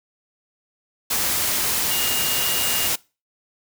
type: tone in noise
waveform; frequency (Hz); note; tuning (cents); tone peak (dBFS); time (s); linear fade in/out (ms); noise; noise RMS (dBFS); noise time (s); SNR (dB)
sine; 2842; F7; +30; -28; 1.9-2.88; 10; white; -22; 1.1-2.96; -9
effects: noise-tail reverb RT60 0.3 s tail -23 dB re dry